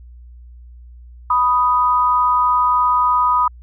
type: tone pair together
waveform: sine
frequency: 987.8 / 1244.6 Hz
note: B5 / D#6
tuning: 0 / 0 cents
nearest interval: major third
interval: 400 cents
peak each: -15 dBFS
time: 1.3-3.48 s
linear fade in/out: 5 ms
effects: added 60 Hz sine -37 dBFS peak until 3.62 s